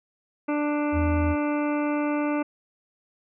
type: harmonic tone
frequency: 295.2 Hz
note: D4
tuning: 9 cents sharp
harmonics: 1 / 2 / 3 / 4 / 5 / 7 / 8 / 9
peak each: -24 / -30 / -34 / -36 / -38 / -41 / -42 / -43 dBFS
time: 0.48-2.43 s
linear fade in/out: 10 ms
type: tone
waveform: triangle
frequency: 82.41 Hz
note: E2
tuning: in tune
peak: -21 dBFS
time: 0.92-1.36 s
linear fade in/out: 50 ms
effects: none